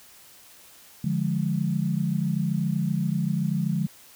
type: chord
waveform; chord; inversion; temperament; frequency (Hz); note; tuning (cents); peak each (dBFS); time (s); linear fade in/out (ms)
sine; D diminished; none; equal; 146.83 / 174.61 / 207.7; D3 / F3 / Ab3; 0 / 0 / 0; -27 / -26 / -28; 1.04-3.87; 5
effects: white hiss -51 dBFS RMS until 4.15 s